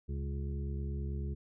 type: harmonic tone with a mistuned harmonic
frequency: 69.3 Hz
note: C#2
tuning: in tune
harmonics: 1 / 2 / 3 / 5 / 6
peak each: -35 / -41 / -45 / -49 / -51 dBFS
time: 0.08-1.35 s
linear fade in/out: 20 ms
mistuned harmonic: 1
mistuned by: +71 cents
effects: none